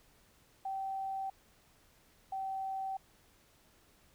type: tone pair in turn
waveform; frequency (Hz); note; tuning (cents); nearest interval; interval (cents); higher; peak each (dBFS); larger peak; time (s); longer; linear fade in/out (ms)
sine; 774 / 770.6; G5 / G5; -22 / -30; unison; 8; first; -35 / -35; neither; 0.65-1.3 / 2.32-2.97; neither; 5
effects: pink hiss -66 dBFS RMS until 4.14 s